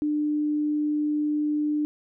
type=tone; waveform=sine; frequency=299 Hz; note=D4; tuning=31 cents sharp; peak=-22 dBFS; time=0.02-1.85 s; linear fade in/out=0 ms; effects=none

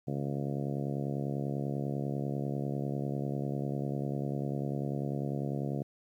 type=harmonic tone; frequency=70.1 Hz; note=C#2; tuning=20 cents sharp; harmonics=2 / 3 / 4 / 5 / 6 / 7 / 8 / 9 / 10; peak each=-34 / -38 / -40 / -42 / -44 / -45 / -46 / -47 / -48 dBFS; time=0.07-5.83 s; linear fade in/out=10 ms; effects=11-bit

